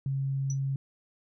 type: tone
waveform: sine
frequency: 136.2 Hz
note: C#3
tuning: 30 cents flat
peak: -27 dBFS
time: 0.06-0.76 s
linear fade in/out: 2 ms
type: tone with exponential decay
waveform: sine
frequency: 5920 Hz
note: F#8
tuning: in tune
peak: -33 dBFS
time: 0.5-0.59 s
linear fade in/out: 2 ms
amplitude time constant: 18 ms
effects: none